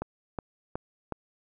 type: click train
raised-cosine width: 1 ms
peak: -18 dBFS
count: 4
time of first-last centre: 0.02-1.123 s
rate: 2.72 Hz
effects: none